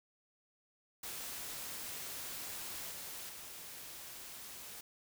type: noise with level steps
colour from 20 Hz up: white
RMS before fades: -44 / -46 / -49 dBFS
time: 1.03-4.81 s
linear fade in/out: 5 ms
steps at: 2.91 / 3.29 s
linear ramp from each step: 2 ms
effects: none